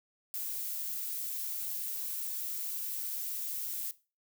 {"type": "noise", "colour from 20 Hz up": "violet", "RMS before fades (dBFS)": -37, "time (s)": [0.34, 3.91], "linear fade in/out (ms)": 0, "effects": ["noise-tail reverb RT60 0.3 s tail -17 dB re dry"]}